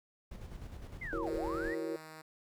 brown noise with tremolo, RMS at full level -44 dBFS, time 0.31-1.73 s, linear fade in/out 5 ms, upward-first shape square, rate 9.8 Hz, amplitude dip 45%
sine linear two-way sweep, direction down then up, 2158 to 392 to 1993 Hz, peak -39 dBFS, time 1.01-1.75 s, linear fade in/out 10 ms, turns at 1.33 s
sine chord, F# dominant seventh, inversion third, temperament equal, 329.6 / 370 / 466.2 / 554.4 Hz, E4 / F#4 / A#4 / C#5, 0 / 0 / 0 / 0 cents, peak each -38 / -43 / -39 / -43 dBFS, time 1.13-1.96 s, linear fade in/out 0 ms
5% pulse tone with pitch glide, 155.56 to 157.46 Hz, D#3 to D#3, 0 to +21 cents, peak -37 dBFS, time 1.26-2.22 s, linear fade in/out 10 ms, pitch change +21 cents, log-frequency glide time 1.58-1.92 s
effects none

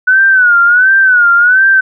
sine tone with vibrato, 1480 Hz, F#6, in tune, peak -4 dBFS, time 0.07-1.81 s, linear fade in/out 10 ms, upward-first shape sine, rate 1.4 Hz, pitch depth 110 cents each way, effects none

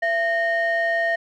triangle ring-modulated tone, 587.3 Hz, D5, in tune, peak -13 dBFS, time 0.02-1.16 s, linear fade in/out 10 ms, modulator 1260 Hz, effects tanh soft clip ceiling -12 dBFS

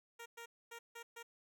10% pulse tone bursts at uneven times, 466.2 Hz, A#4, in tune, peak -40 dBFS, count 5, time 0.19-0.26 / 0.37-0.46 / 0.71-0.79 / 0.95-1.03 / 1.16-1.23 s, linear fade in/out 10 ms, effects none

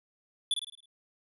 square tone with echo, 3460 Hz, A7, 30 cents flat, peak -25 dBFS, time 0.51-0.54 s, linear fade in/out 2 ms, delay 53 ms, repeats 6, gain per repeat -6 dB, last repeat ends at 0.858 s, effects resampled to 32000 Hz

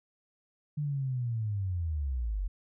sine linear sweep, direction down, 150.9 to 43.15 Hz, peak -29 dBFS, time 0.77-2.48 s, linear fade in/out 10 ms, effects none

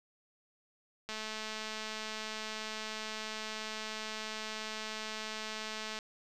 click train, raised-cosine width 0.2 ms, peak -23 dBFS, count 1064, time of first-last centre 1.09-5.989 s, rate 217 Hz, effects none

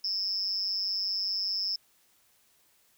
sine tone with amplitude modulation, 5230 Hz, E8, 15 cents flat, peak -23 dBFS, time 0.04-1.76 s, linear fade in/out 5 ms, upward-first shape sine, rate 195 Hz, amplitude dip 100%, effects tanh soft clip ceiling -20 dBFS + white hiss -66 dBFS RMS until 2.97 s

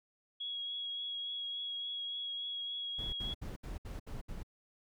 sine tone with vibrato, 3322 Hz, G#7, in tune, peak -37 dBFS, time 0.4-3.34 s, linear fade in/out 10 ms, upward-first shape triangle, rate 3.5 Hz, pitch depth 17 cents each way
brown noise bursts, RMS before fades -42 dBFS, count 7, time 2.98-4.432 s, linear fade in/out 10 ms, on 150 ms, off 67 ms
effects none

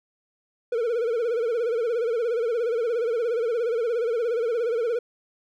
triangle tone with vibrato, 466.3 Hz, A#4, 1 cent sharp, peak -20 dBFS, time 0.72-4.99 s, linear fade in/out 5 ms, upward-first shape sine, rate 17 Hz, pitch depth 100 cents each way, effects none

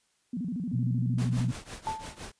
sine tone with vibrato, 207.7 Hz, G#3, in tune, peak -30 dBFS, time 0.33-1.51 s, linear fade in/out 5 ms, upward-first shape square, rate 13 Hz, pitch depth 280 cents each way
sine tone, 123.47 Hz, B2, in tune, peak -26 dBFS, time 0.73-1.52 s, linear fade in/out 10 ms
pink noise with tremolo, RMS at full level -39 dBFS, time 1.18-2.32 s, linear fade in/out 5 ms, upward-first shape triangle, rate 5.9 Hz, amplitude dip 90%
sine tone with exponential decay, 880 Hz, A5, in tune, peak -26 dBFS, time 1.87-2.24 s, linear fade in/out 0 ms, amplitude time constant 80 ms
effects white hiss -71 dBFS RMS until 2.39 s + resampled to 22050 Hz

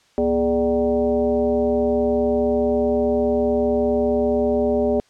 sine tone with frequency modulation, 415.3 Hz, G#4, in tune, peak -16 dBFS, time 0.18-5 s, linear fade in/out 0 ms, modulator 174 Hz, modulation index 1.3, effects white hiss -58 dBFS RMS until 5.09 s + low-pass 6000 Hz 12 dB/octave

